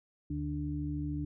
harmonic tone, 73.42 Hz, D2, in tune, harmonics 1 / 2 / 4, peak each -38 / -37 / -36 dBFS, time 0.3-1.25 s, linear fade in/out 5 ms, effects none

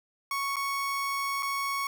30% pulse tone with dropouts, 1108.7 Hz, C#6, in tune, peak -26 dBFS, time 0.31-1.87 s, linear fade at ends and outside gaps 2 ms, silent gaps 0.559-0.566 / 1.425-1.429 s, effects none

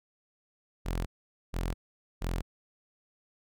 sawtooth tone bursts, 43.26 Hz, F1, 16 cents flat, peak -26 dBFS, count 3, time 0.85-2.42 s, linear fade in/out 20 ms, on 210 ms, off 470 ms, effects none

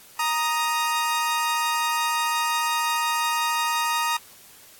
sawtooth tone pair together, 934.8 / 1244.5 Hz, A#5 / D#6, +5 / 0 cents, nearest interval perfect fourth, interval 495 cents, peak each -20 / -22 dBFS, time 0.19-4.17 s, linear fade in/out 5 ms, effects white hiss -49 dBFS RMS until 4.79 s + AAC 64 kbps

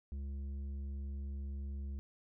sine tone with tanh clipping, 69.3 Hz, C#2, in tune, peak -40 dBFS, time 0.12-1.99 s, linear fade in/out 0 ms, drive 8 dB, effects none

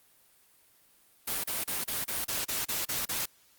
white noise bursts, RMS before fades -32 dBFS, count 10, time 1.27-3.258 s, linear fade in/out 10 ms, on 170 ms, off 32 ms, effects white hiss -63 dBFS RMS until 3.58 s + Opus 32 kbps

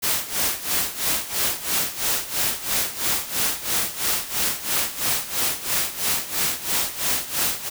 white noise with tremolo, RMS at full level -21 dBFS, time 0.02-7.7 s, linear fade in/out 20 ms, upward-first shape sine, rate 3 Hz, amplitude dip 80%, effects none

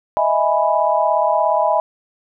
sine chord, E major seventh, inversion third, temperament equal, 622.3 / 659.3 / 830.6 / 987.8 Hz, D#5 / E5 / G#5 / B5, 0 / 0 / 0 / 0 cents, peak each -19 dBFS, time 0.17-1.8 s, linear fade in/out 0 ms, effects none

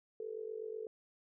sine tone with amplitude modulation, 440 Hz, A4, in tune, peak -36 dBFS, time 0.2-0.87 s, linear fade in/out 2 ms, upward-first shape sine, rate 48.1 Hz, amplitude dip 85%, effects none

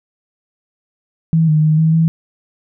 sine tone with pitch steps, 162.3 / 153.9 / 155.2 / 159.9 / 162.8 Hz, E3 / D#3 / D#3 / D#3 / E3, -27 / -19 / -4 / +48 / -21 cents, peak -9 dBFS, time 1.33-2.08 s, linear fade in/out 0 ms, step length 150 ms, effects none

